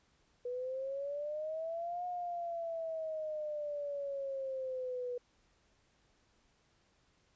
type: exponential two-way sweep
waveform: sine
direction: up then down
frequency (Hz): 487.3 to 720 to 487.3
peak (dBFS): -36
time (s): 0.45-5.18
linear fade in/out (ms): 5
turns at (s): 2.06
effects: pink hiss -72 dBFS RMS until 7.35 s + resampled to 16000 Hz